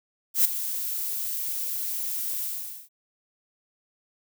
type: noise with ADSR envelope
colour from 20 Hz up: violet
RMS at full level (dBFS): -17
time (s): 0.34-2.89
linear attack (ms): 110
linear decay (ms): 6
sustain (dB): -13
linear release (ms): 460
effects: none